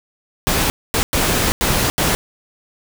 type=noise bursts at uneven times; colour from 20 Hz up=pink; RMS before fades=-17 dBFS; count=5; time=0.47-0.7 / 0.94-1.03 / 1.13-1.52 / 1.61-1.9 / 1.98-2.15 s; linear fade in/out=0 ms; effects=none